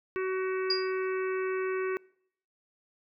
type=harmonic tone; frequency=376.1 Hz; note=F#4; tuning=28 cents sharp; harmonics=1 / 3 / 4 / 5 / 6 / 7; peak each=-29 / -39 / -41 / -43 / -45 / -46 dBFS; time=0.16-1.97 s; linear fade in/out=0 ms
type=tone with exponential decay; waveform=sine; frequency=4835 Hz; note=D8; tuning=50 cents sharp; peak=-22 dBFS; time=0.7-0.92 s; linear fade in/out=5 ms; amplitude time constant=46 ms
effects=noise-tail reverb RT60 0.7 s tail -25 dB re dry